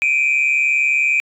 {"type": "tone pair together", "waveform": "sine", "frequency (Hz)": [2349, 2489], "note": ["D7", "D#7"], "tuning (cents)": [0, 0], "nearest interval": "minor second", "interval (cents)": 100, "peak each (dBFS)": -15, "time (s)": [0.02, 1.2], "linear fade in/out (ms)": 0, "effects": ["tanh soft clip ceiling -9 dBFS"]}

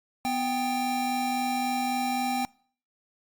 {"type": "tone pair together", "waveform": "square", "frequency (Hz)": [249.1, 791], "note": ["B3", "G5"], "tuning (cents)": [15, 15], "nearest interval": "octave + minor sixth", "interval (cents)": 2000, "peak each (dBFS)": [-31, -28], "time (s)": [0.25, 2.45], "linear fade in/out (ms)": 0, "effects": ["noise-tail reverb RT60 0.5 s tail -25 dB re dry", "Opus 48 kbps"]}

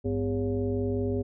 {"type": "tone with frequency modulation", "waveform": "sine", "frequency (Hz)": 252.1, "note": "B3", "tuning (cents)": 36, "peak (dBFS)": -25, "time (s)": [0.04, 1.23], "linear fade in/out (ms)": 20, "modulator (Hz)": 153, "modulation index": 1.5, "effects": []}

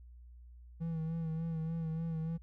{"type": "tone with vibrato", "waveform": "triangle", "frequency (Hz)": 162.6, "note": "E3", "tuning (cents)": -23, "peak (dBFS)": -32, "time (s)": [0.8, 2.38], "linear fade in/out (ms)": 20, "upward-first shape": "sine", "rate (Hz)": 3.4, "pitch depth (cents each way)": 37, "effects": ["added 60 Hz sine -51 dBFS peak until 2.42 s"]}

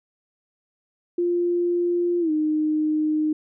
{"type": "tone with pitch glide", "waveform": "sine", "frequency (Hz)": [349.2, 307.5], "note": ["F4", "D#4"], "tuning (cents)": [0, -20], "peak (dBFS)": -19, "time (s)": [1.18, 3.33], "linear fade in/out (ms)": 5, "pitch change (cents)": -220, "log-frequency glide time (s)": [2.2, 2.31], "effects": []}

